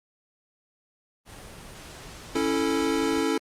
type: noise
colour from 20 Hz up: pink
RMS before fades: -43 dBFS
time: 1.25-3.25 s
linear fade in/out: 50 ms
type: chord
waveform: square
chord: A major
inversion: first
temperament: equal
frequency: 277.2 / 329.6 / 440 Hz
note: C#4 / E4 / A4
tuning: 0 / 0 / 0 cents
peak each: -28 dBFS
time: 2.35-3.38 s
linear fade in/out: 5 ms
effects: low-pass 10000 Hz 12 dB/octave + Opus 32 kbps